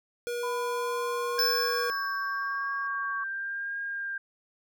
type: tone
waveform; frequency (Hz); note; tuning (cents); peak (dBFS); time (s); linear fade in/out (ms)
square; 480; B4; -49; -31; 0.27-1.9; 0
type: tone with pitch glide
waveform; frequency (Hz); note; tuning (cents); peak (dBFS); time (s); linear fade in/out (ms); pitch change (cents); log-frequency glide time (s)
sine; 1000 to 1122.5; B5 to C#6; +21 to +21; -32; 0.43-3.24; 5; +200; 0.7-1.84
type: tone with vibrato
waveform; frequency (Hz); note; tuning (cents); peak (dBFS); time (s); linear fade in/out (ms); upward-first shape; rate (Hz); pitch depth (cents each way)
sine; 1599; G6; +34; -31; 1.38-4.18; 5; triangle; 0.93; 24
type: tone with exponential decay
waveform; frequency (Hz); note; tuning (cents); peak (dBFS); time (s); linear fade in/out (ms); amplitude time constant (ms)
square; 5274; E8; 0; -23; 1.39-2.87; 0; 320
effects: none